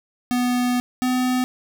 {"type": "tone pair in turn", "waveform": "square", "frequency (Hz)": [246.9, 252.8], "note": ["B3", "B3"], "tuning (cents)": [0, 41], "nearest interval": "unison", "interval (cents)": 41, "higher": "second", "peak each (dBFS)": -19, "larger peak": "neither", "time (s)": [[0.31, 0.8], [1.02, 1.44]], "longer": "first", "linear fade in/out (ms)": 0, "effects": []}